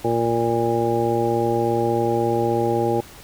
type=harmonic tone; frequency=116.54 Hz; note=A#2; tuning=in tune; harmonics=1 / 2 / 3 / 4 / 5 / 7; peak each=-27 / -28 / -22 / -24 / -28 / -24 dBFS; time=0.04-3.01 s; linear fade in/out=10 ms; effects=pink hiss -43 dBFS RMS until 3.23 s